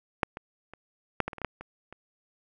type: clicks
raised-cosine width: 0.5 ms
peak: -8 / -22 / -29 / -8 / -16 / -24 / -26 / -22 / -12 / -26 / -29 dBFS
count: 11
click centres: 0.232 / 0.371 / 0.736 / 1.203 / 1.28 / 1.332 / 1.383 / 1.417 / 1.447 / 1.61 / 1.926 s
effects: none